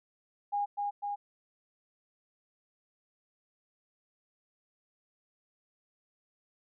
sine tone with echo, 816 Hz, G#5, 31 cents flat, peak -28 dBFS, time 0.52-0.66 s, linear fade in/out 20 ms, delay 250 ms, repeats 2, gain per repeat -2 dB, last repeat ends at 1.16 s, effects none

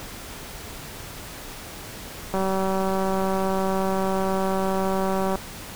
click train, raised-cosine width 1 ms, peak -12 dBFS, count 577, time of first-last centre 2.34-5.356 s, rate 191 Hz, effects pink hiss -38 dBFS RMS until 5.75 s

